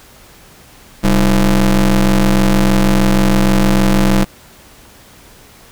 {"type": "ring-modulated tone", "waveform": "35% pulse", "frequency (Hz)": 110, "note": "A2", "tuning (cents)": 0, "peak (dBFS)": -4, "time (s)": [1.03, 4.25], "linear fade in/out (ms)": 20, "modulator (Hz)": 86.8, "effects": ["pink hiss -42 dBFS RMS until 5.71 s"]}